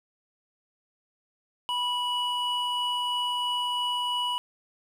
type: tone pair together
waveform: triangle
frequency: 980 / 2937 Hz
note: B5 / F#7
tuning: -14 / -13 cents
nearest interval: octave + perfect fifth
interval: 1901 cents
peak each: -27 / -27 dBFS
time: 1.69-4.38 s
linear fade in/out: 0 ms
effects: none